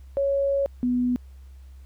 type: tone pair in turn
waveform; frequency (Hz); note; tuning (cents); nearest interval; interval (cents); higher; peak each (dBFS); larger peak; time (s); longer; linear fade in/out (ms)
sine; 555 / 247.2; C#5 / B3; +2 / +2; octave + major second; 1400; first; -20; neither; 0.17-0.66 / 0.83-1.16; first; 0
effects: added 66 Hz sine -42 dBFS peak until 1.85 s + pink hiss -64 dBFS RMS until 1.85 s